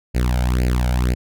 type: tone with flanger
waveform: sawtooth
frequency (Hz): 61.74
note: B1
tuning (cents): 0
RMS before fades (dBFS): -18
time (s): 0.14-1.15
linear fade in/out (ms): 20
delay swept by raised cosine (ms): 0.42 to 1.37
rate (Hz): 2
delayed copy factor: +0.95
effects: none